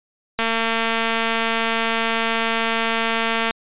click train, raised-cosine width 0.3 ms, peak -5 dBFS, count 709, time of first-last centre 0.39-3.509 s, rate 227 Hz, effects resampled to 8000 Hz

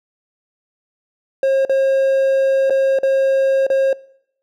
triangle tone with dropouts, 538 Hz, C5, 48 cents sharp, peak -10 dBFS, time 1.43-3.93 s, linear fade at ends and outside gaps 2 ms, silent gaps 1.651-1.695 / 2.698-2.705 / 2.988-3.032 / 3.667-3.701 s, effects noise-tail reverb RT60 0.7 s tail -23 dB re dry

